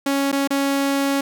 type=tone with dropouts; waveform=sawtooth; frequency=277.2 Hz; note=C#4; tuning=in tune; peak=-14 dBFS; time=0.06-1.21 s; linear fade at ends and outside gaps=5 ms; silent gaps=0.317-0.326 / 0.475-0.505 s; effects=none